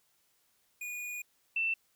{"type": "tone pair in turn", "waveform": ["square", "sine"], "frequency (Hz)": [2451, 2675], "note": ["D#7", "E7"], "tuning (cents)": [-27, 25], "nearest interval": "major second", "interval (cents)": 152, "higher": "second", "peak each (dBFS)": [-38, -28], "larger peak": "second", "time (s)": [[0.81, 1.22], [1.56, 1.74]], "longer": "first", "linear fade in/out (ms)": 5, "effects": ["white hiss -72 dBFS RMS until 1.95 s"]}